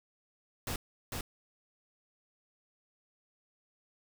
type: noise with echo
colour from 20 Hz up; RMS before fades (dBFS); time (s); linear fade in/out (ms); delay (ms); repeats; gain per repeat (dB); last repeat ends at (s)
pink; -36; 0.67-0.76; 2; 450; 1; -2; 1.21
effects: none